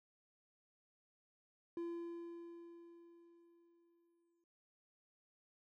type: tone with exponential decay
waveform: triangle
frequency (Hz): 340.4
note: F4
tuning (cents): -44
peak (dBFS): -37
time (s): 1.77-4.44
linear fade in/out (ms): 2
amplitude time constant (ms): 580
effects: noise-tail reverb RT60 0.1 s tail -21 dB re dry